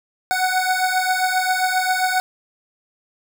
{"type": "beating tone pair", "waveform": "25% pulse", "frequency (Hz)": [740, 747.5], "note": ["F#5", "F#5"], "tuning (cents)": [0, 17], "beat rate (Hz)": 7.5, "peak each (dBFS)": [-16, -18], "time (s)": [0.31, 2.2], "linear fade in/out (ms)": 0, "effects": []}